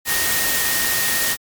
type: tone in noise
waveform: sine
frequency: 1855 Hz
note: A#6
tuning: 9 cents flat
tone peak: -24 dBFS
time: 0.05-1.37 s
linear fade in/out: 50 ms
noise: white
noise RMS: -20 dBFS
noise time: 0.05-1.37 s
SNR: -7 dB
effects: MP3 96 kbps